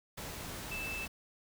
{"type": "tone in noise", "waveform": "sine", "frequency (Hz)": 2637, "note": "E7", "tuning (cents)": 0, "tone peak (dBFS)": -38, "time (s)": [0.71, 1.06], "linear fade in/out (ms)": 10, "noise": "pink", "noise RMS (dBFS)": -43, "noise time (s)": [0.17, 1.08], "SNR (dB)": 2, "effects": []}